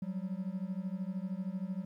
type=beating tone pair; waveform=triangle; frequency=181.3 / 194.3 Hz; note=F#3 / G3; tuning=-35 / -15 cents; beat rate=13 Hz; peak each=-36 / -36 dBFS; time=0.02-1.85 s; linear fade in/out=5 ms; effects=12-bit